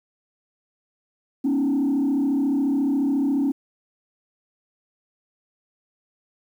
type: tone with frequency modulation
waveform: sine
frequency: 277.2 Hz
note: C#4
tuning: in tune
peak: -17 dBFS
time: 1.44-3.52 s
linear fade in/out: 10 ms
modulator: 34.2 Hz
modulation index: 0.88
effects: tanh soft clip ceiling -16 dBFS + 9-bit